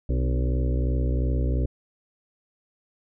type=harmonic tone with a mistuned harmonic; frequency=62.8 Hz; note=B1; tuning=30 cents sharp; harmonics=1 / 2 / 4 / 5 / 6 / 7 / 8 / 9; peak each=-22 / -28 / -34 / -36 / -38 / -39 / -40 / -41 dBFS; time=0.09-1.66 s; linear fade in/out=5 ms; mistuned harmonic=5; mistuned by=-50 cents; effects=none